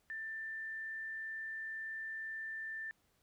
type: tone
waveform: sine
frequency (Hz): 1779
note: A6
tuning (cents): +19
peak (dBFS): -40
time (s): 0.1-2.91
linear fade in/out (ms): 0
effects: pink hiss -75 dBFS RMS until 3.22 s